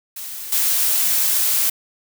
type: noise with level steps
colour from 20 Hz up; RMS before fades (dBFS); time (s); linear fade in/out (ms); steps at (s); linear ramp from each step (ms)
blue; -31 / -18; 0.16-1.7; 5; 0.52; 5
effects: none